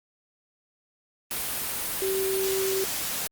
sine tone in noise, 384.4 Hz, G4, 34 cents flat, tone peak -25 dBFS, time 2.02-2.84 s, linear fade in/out 0 ms, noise white, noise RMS -30 dBFS, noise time 1.31-3.27 s, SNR +2 dB, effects Opus 32 kbps

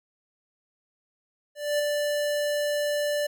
square tone with ADSR envelope, 587.3 Hz, D5, in tune, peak -22 dBFS, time 1.55-3.27 s, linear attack 240 ms, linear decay 11 ms, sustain -3 dB, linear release 9 ms, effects none

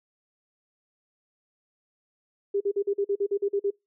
sine tone bursts, 401.3 Hz, G4, 41 cents sharp, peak -22 dBFS, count 11, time 2.54-3.706 s, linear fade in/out 10 ms, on 66 ms, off 44 ms, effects noise-tail reverb RT60 0.2 s tail -25 dB re dry

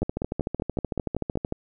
two click trains, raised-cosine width 2 ms, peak -14 / -13 dBFS, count 8 / 21, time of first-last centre 0.03-1.356 / 0.02-1.524 s, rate 5.28 / 13.3 Hz, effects none

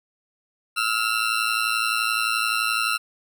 20% pulse ring-modulated tone, 1351 Hz, E6, 42 cents sharp, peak -13 dBFS, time 0.76-2.98 s, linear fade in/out 20 ms, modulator 55.8 Hz, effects none

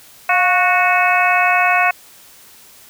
harmonic tone with a mistuned harmonic, 368.1 Hz, F#4, 9 cents flat, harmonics 2 / 3 / 4 / 5 / 6 / 7, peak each -16 / -19 / -19 / -22 / -20 / -18 dBFS, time 0.29-1.91 s, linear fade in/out 5 ms, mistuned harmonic 2, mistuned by -55 cents, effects white hiss -44 dBFS RMS until 2.89 s

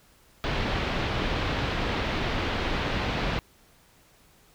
pink low-pass noise, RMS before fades -28 dBFS, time 0.44-3.39 s, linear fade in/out 0 ms, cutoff 3900 Hz, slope 24 dB/octave, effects pink hiss -59 dBFS RMS until 4.54 s

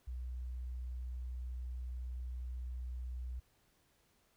sine tone, 62 Hz, B1, 7 cents sharp, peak -39 dBFS, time 0.07-3.4 s, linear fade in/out 10 ms, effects pink hiss -73 dBFS RMS until 4.36 s

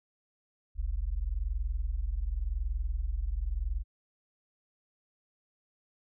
sine tone pair together, 41.91 / 62.8 Hz, E1 / B1, +29 / +30 cents, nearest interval perfect fifth, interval 701 cents, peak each -31 / -33 dBFS, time 0.75-3.84 s, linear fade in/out 50 ms, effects none

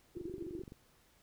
pink band-pass noise, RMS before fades -44 dBFS, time 0.15-0.62 s, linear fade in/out 5 ms, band 320 to 380 Hz, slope 96 dB/octave
click train, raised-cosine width 3 ms, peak -36 dBFS, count 14, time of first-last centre 0.17-0.721 s, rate 23.6 Hz
effects pink hiss -68 dBFS RMS until 1.22 s

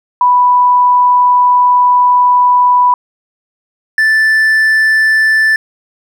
sine / triangle tone pair in turn, 987.8 / 1760.1 Hz, B5 / A6, 0 / 0 cents, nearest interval minor seventh, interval 1000 cents, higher second, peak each -5 dBFS, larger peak neither, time 0.21-2.94 / 3.98-5.56 s, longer first, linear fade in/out 2 ms, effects none

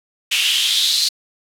pink noise with high-pass filter sweep, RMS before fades -17 dBFS, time 0.31-1.09 s, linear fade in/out 10 ms, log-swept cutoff 2700 to 4300 Hz, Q 5.6, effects low-pass 12000 Hz 12 dB/octave

